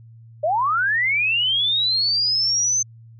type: linear sweep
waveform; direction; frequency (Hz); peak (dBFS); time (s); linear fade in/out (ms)
sine; up; 570 to 6272; -17; 0.43-2.83; 10
effects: added 114 Hz sine -42 dBFS peak until 3.19 s